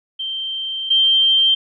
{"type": "tone pair in turn", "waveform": "sine", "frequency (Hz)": [3136, 3147], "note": ["G7", "G7"], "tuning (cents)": [0, 6], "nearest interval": "unison", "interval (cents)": 6, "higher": "second", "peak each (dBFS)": [-22, -11], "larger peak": "second", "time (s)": [[0.19, 0.9], [0.9, 1.55]], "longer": "first", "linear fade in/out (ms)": 10, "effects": []}